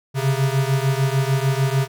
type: beating tone pair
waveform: square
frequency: 132.4 / 139.1 Hz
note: C3 / C#3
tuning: +21 / +6 cents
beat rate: 6.7 Hz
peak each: -20 / -22 dBFS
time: 0.14-1.88 s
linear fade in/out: 50 ms
effects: none